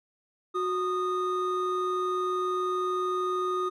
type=tone pair together; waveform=triangle; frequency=366.8 / 1233.8 Hz; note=F#4 / D#6; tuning=-15 / -15 cents; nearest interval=octave + major sixth; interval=2100 cents; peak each=-27 dBFS; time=0.54-3.7 s; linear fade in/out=20 ms; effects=none